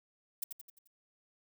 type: noise with echo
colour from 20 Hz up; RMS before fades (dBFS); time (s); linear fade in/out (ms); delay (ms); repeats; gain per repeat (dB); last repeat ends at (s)
violet; -35; 0.42-0.44; 5; 87; 5; -6; 0.875
effects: none